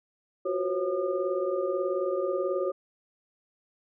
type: tone cluster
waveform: sine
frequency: 355.8 / 374.2 / 502 / 546 / 1212 Hz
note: F4 / F#4 / B4 / C#5 / D#6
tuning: +32 / +20 / +28 / -26 / -46 cents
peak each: -35 / -30 / -38 / -29 / -38 dBFS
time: 0.45-2.72 s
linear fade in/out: 10 ms
effects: none